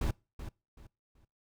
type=noise with echo; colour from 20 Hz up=brown; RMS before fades=-30 dBFS; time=0.01-0.11 s; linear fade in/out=5 ms; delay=380 ms; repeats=3; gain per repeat=-11 dB; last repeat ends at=1.25 s; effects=noise-tail reverb RT60 0.3 s tail -24 dB re dry